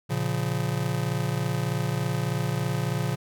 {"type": "chord", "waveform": "square", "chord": "Bb minor", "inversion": "none", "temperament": "just", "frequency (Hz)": [116.54, 139.85, 174.81], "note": ["Bb2", "Db3", "F3"], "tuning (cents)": [0, 16, 2], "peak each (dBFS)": [-30, -29, -32], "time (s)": [0.09, 3.16], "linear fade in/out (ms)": 20, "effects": []}